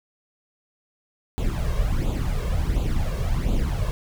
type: noise with flanger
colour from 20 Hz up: brown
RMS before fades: -23 dBFS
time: 1.38-3.91 s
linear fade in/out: 0 ms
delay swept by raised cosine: 0.27 to 1.87 ms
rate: 1.4 Hz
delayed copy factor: +0.7
effects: none